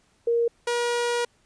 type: tone pair in turn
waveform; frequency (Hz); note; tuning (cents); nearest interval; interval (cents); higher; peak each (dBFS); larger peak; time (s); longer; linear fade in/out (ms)
sine / sawtooth; 468.3 / 478.7; A#4 / A#4; +8 / +46; unison; 38; second; -19; neither; 0.27-0.48 / 0.67-1.25; second; 5
effects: pink hiss -64 dBFS RMS until 1.45 s + resampled to 22050 Hz